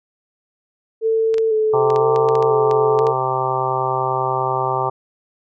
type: tone with vibrato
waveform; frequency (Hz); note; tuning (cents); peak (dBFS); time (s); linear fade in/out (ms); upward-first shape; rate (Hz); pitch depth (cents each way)
sine; 440.2; A4; +1; -14; 1.01-3.14; 50; square; 1; 24
type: clicks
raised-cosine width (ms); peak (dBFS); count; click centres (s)
0.2; -14; 11; 1.342 / 1.382 / 1.903 / 1.961 / 2.161 / 2.288 / 2.354 / 2.426 / 2.712 / 2.99 / 3.069
type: harmonic tone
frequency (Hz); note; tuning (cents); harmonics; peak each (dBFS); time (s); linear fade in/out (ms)
130.2; C3; -8; 1 / 3 / 4 / 5 / 6 / 7 / 8 / 9; -28 / -25 / -28 / -28 / -24 / -23 / -29 / -24; 1.73-4.9; 10
effects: none